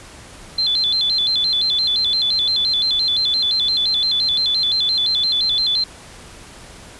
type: tone with vibrato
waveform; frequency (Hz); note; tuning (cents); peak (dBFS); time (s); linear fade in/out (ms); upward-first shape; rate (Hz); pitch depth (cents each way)
sine; 3786; A#7; +26; -15; 0.58-5.84; 5; square; 5.8; 150
effects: pink hiss -40 dBFS RMS until 6.99 s + resampled to 24000 Hz